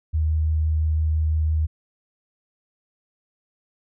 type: tone with vibrato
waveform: sine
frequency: 78.2 Hz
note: D#2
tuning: 9 cents sharp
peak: -18 dBFS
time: 0.13-1.67 s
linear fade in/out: 20 ms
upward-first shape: triangle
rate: 5.9 Hz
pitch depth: 10 cents each way
effects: none